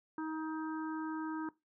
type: harmonic tone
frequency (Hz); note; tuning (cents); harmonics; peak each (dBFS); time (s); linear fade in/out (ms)
315.3; D#4; +23; 1 / 3 / 4 / 5; -37 / -43 / -48 / -49; 0.18-1.49; 2
effects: noise-tail reverb RT60 0.2 s tail -19 dB re dry